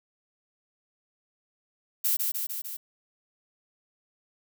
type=noise with echo; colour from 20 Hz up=violet; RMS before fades=-25 dBFS; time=2.04-2.17 s; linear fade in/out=10 ms; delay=150 ms; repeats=4; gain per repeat=-3 dB; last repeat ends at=2.77 s; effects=none